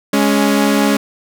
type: tone pair together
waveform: sawtooth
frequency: 207.7 / 278.6 Hz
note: G#3 / C#4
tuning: 0 / +9 cents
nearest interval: perfect fourth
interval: 509 cents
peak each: -10 dBFS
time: 0.13-0.97 s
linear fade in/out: 5 ms
effects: none